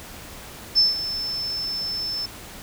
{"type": "tone with ADSR envelope", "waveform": "sine", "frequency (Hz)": 5280, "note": "E8", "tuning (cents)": 2, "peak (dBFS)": -12, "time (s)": [0.75, 2.26], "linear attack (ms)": 32, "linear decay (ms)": 160, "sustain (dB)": -13, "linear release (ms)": 6, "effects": ["pink hiss -40 dBFS RMS until 2.62 s"]}